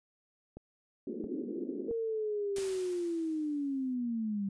click train, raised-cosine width 2 ms, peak -32 dBFS, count 4, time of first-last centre 0.57-2.583 s, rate 1.49 Hz
pink band-pass noise, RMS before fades -38 dBFS, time 1.07-1.91 s, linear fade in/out 2 ms, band 230 to 420 Hz, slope 48 dB/octave
sine linear sweep, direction down, 466.2 to 193.8 Hz, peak -31 dBFS, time 1.88-4.49 s, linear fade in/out 5 ms
white noise with exponential decay, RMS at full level -41 dBFS, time 2.56-3.94 s, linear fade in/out 2 ms, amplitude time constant 300 ms
effects resampled to 22050 Hz

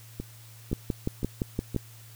two click trains, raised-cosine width 3 ms, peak -20 / -14 dBFS, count 4 / 7, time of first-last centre 0.2-1.746 / 0.73-1.763 s, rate 1.94 / 5.81 Hz, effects added 113 Hz sine -48 dBFS peak until 2.15 s + white hiss -53 dBFS RMS until 2.15 s

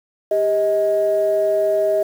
sine tone pair together, 397.9 / 631 Hz, G4 / D#5, +26 / +24 cents, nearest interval minor sixth, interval 798 cents, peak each -20 / -15 dBFS, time 0.31-2.03 s, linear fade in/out 5 ms, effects tanh soft clip ceiling -8 dBFS + 7-bit

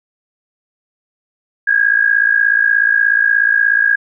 sine tone with amplitude modulation, 1637 Hz, G#6, 25 cents flat, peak -6 dBFS, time 1.67-3.96 s, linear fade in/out 10 ms, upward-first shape sine, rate 56.7 Hz, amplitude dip 80%, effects none

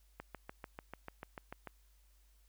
click train, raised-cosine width 0.5 ms, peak -29 dBFS, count 11, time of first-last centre 0.2-1.673 s, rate 6.79 Hz, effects added 50 Hz sine -64 dBFS peak until 2.48 s + white hiss -74 dBFS RMS until 2.48 s

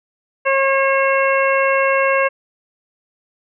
harmonic tone, 542 Hz, C#5, 39 cents flat, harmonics 1 / 2 / 3 / 4 / 5, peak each -16 / -19 / -21 / -22 / -23 dBFS, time 0.45-2.29 s, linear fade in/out 20 ms, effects none

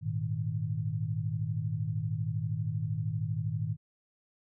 sine chord, Ab suspended second, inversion none, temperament equal, 103.83 / 116.54 / 155.56 Hz, Ab2 / Bb2 / Eb3, 0 / 0 / 0 cents, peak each -34 dBFS, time 0.01-3.77 s, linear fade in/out 50 ms, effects none

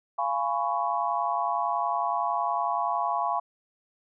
sine chord, C# dominant seventh, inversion first, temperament just, 693 / 831.5 / 997.9 / 1108.7 Hz, E#5 / G#5 / B5 / C#6, -14 / +2 / +18 / 0 cents, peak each -30 dBFS, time 0.18-3.4 s, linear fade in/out 10 ms, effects none

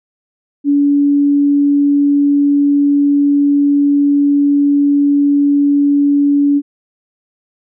sine tone, 285.6 Hz, D4, 48 cents flat, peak -8 dBFS, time 0.64-6.62 s, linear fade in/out 50 ms, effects none

